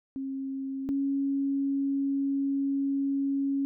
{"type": "tone pair in turn", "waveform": "sine", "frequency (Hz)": [269.4, 276.2], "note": ["C#4", "C#4"], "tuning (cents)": [-49, -6], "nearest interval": "unison", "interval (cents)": 43, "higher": "second", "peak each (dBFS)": [-31, -25], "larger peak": "second", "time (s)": [[0.16, 0.89], [0.89, 3.65]], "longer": "second", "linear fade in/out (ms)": 0, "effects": []}